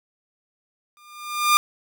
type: tone with exponential growth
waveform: sawtooth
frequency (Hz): 1203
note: D6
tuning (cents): +41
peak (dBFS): -8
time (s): 0.97-1.57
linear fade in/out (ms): 0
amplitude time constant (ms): 130
effects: none